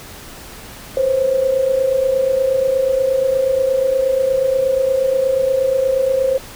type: tone pair together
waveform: sine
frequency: 504 / 532.4 Hz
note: B4 / C5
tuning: +35 / +30 cents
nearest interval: minor second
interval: 95 cents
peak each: -20 / -14 dBFS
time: 0.97-6.38 s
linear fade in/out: 2 ms
effects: pink hiss -36 dBFS RMS until 6.55 s